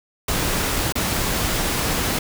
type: noise with dropouts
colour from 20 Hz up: pink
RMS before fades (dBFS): -22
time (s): 0.28-2.19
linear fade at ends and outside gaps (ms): 5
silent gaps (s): 0.924-0.954
effects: none